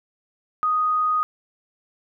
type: tone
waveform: sine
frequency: 1244.5 Hz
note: D#6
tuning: in tune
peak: -18 dBFS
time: 0.63-1.23 s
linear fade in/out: 0 ms
effects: none